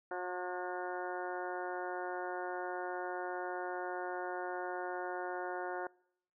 harmonic tone with a mistuned harmonic, 180.5 Hz, F#3, 43 cents flat, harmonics 2 / 3 / 4 / 5 / 6 / 7 / 8 / 9 / 10, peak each -42 / -44 / -42 / -46 / -50 / -56 / -45 / -53 / -54 dBFS, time 0.11-5.87 s, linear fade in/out 2 ms, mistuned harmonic 7, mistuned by -82 cents, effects noise-tail reverb RT60 0.7 s tail -25 dB re dry

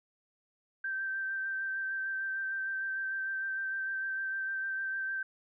sine tone with vibrato, 1562 Hz, G6, 7 cents flat, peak -32 dBFS, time 0.84-5.23 s, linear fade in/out 5 ms, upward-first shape sine, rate 6.6 Hz, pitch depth 17 cents each way, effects none

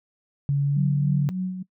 sine tone with pitch glide, 141.2 to 143.5 Hz, C#3 to D3, +32 to -40 cents, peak -19 dBFS, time 0.49-1.29 s, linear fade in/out 0 ms, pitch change +28 cents, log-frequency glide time 0.63-0.82 s
sine tone with tremolo, 185 Hz, F#3, in tune, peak -23 dBFS, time 0.76-1.63 s, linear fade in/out 10 ms, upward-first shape sine, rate 3.4 Hz, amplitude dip 55%
effects noise-tail reverb RT60 0.1 s tail -21 dB re dry

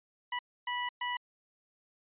20% pulse tone bursts at uneven times, 980 Hz, B5, 14 cents flat, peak -27 dBFS, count 3, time 0.32-0.39 / 0.67-0.89 / 1.01-1.17 s, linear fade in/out 5 ms, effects resampled to 8000 Hz

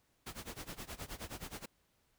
pink noise with tremolo, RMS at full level -43 dBFS, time 0.26-1.66 s, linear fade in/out 10 ms, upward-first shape sine, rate 9.5 Hz, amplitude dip 90%, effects pink hiss -75 dBFS RMS until 2.18 s

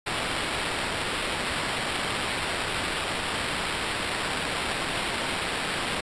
violet noise with sample-and-hold, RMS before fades -29 dBFS, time 0.06-6.01 s, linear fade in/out 10 ms, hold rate 6300 Hz, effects resampled to 22050 Hz

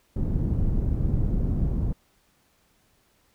pink low-pass noise, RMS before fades -24 dBFS, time 0.16-1.93 s, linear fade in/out 5 ms, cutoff 200 Hz, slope 12 dB/octave, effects pink hiss -65 dBFS RMS until 3.34 s

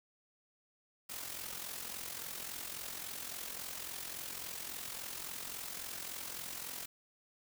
white noise with amplitude modulation, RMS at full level -41 dBFS, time 1.09-6.86 s, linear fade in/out 10 ms, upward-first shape sine, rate 43.6 Hz, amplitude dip 60%, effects none

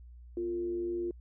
sine tone with frequency modulation, 349.2 Hz, F4, in tune, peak -31 dBFS, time 0.37-1.11 s, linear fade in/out 2 ms, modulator 102 Hz, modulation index 0.31, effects added 60 Hz sine -48 dBFS peak until 1.2 s

